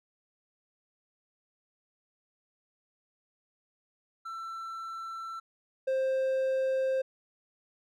triangle tone pair in turn, 1339 / 527.3 Hz, E6 / C5, +27 / +13 cents, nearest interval octave + major third, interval 1614 cents, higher first, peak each -35 / -24 dBFS, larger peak second, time 4.25-5.4 / 5.87-7.02 s, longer neither, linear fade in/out 10 ms, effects none

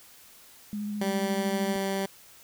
sine tone with vibrato, 207.7 Hz, G#3, in tune, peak -30 dBFS, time 0.73-1.76 s, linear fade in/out 0 ms, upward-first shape sine, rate 14 Hz, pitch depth 16 cents each way
15% pulse tone, 194.7 Hz, G3, 12 cents flat, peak -21 dBFS, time 1.01-2.06 s, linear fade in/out 5 ms
effects white hiss -53 dBFS RMS until 2.43 s

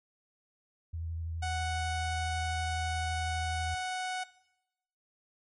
sine tone with vibrato, 82.3 Hz, E2, 2 cents flat, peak -34 dBFS, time 0.93-3.75 s, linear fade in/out 10 ms, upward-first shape sine, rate 12 Hz, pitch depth 26 cents each way
sawtooth tone, 740 Hz, F#5, in tune, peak -29 dBFS, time 1.42-4.24 s, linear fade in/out 10 ms
effects noise-tail reverb RT60 0.9 s tail -19 dB re dry + MP3 48 kbps

